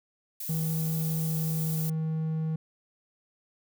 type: noise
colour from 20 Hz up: violet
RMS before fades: -36 dBFS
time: 0.4-1.9 s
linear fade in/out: 5 ms
type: tone with pitch glide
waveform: triangle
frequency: 160 to 158.71 Hz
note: D#3 to D#3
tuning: +49 to +35 cents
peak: -25 dBFS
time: 0.49-2.56 s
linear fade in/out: 5 ms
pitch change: -14 cents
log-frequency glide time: 1.21-1.89 s
effects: none